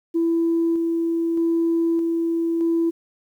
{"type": "tone with tremolo", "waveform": "sine", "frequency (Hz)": 333, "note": "E4", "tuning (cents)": 18, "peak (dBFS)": -16, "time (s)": [0.14, 2.91], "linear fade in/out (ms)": 20, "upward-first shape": "square", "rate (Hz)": 0.81, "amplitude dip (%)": 25, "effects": ["tanh soft clip ceiling -13 dBFS", "9-bit"]}